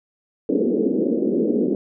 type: band-pass noise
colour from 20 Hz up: pink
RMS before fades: -20 dBFS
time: 0.49-1.75 s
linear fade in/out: 2 ms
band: 210 to 480 Hz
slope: 48 dB/octave
effects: none